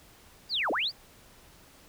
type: linear two-way sweep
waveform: sine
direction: down then up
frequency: 5040 to 242.6 to 5040 Hz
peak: -26 dBFS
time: 0.49-0.92 s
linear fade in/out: 50 ms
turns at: 0.71 s
effects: pink hiss -56 dBFS RMS until 1.88 s